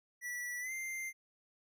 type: tone with pitch glide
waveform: square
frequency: 1953 to 2093 Hz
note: B6 to C7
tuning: -20 to 0 cents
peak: -39 dBFS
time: 0.21-1.13 s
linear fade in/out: 50 ms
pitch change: +120 cents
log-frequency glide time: 0.6-0.72 s
effects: none